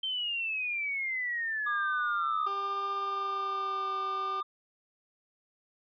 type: exponential sweep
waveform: sine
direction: down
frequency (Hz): 3136 to 1237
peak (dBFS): -30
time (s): 0.03-2.48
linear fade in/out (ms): 5
type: tone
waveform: triangle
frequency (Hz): 1200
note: D6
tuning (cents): +37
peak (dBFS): -29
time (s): 1.66-4.43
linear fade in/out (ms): 10
type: tone with pitch glide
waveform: 20% pulse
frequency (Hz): 394.9 to 384.1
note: G4 to G4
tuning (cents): +13 to -35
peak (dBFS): -34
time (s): 2.46-4.41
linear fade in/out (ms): 10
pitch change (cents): -48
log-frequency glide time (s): 2.93-3.96
effects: resampled to 11025 Hz